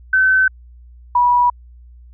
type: tone pair in turn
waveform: sine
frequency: 1528 / 974 Hz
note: G6 / B5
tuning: -45 / -24 cents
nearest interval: minor sixth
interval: 779 cents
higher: first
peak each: -10 dBFS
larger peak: neither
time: 0.13-0.48 / 1.15-1.5 s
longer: neither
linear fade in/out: 5 ms
effects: added 60 Hz sine -39 dBFS peak until 2.13 s